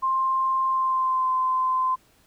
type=tone with pitch glide; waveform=sine; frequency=1054 to 1032.9 Hz; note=C6 to C6; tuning=+12 to -23 cents; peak=-20 dBFS; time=0.02-1.96 s; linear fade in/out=20 ms; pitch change=-35 cents; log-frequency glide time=0.68-1.3 s; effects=pink hiss -60 dBFS RMS until 2.26 s